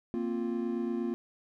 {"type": "chord", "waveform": "triangle", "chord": "Bb suspended second", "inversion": "none", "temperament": "equal", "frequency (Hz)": [233.1, 261.6, 349.2], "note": ["Bb3", "C4", "F4"], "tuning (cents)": [0, 0, 0], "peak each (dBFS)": [-31, -35, -32], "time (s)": [0.14, 1.14], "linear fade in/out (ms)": 0, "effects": []}